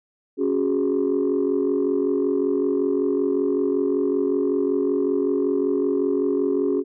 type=chord; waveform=sine; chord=C# suspended fourth; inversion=none; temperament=equal; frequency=277.2 / 370 / 415.3 Hz; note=C#4 / F#4 / G#4; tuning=0 / 0 / 0 cents; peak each=-22 dBFS; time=0.37-6.84 s; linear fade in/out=50 ms; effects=tanh soft clip ceiling -13 dBFS